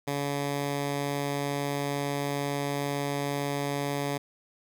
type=tone; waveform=10% pulse; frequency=142.2 Hz; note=C#3; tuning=45 cents sharp; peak=-20 dBFS; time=0.07-4.18 s; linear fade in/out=10 ms; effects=none